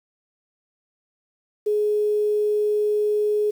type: tone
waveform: sine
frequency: 420 Hz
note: G#4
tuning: 19 cents sharp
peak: -18 dBFS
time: 1.66-3.51 s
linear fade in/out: 10 ms
effects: 8-bit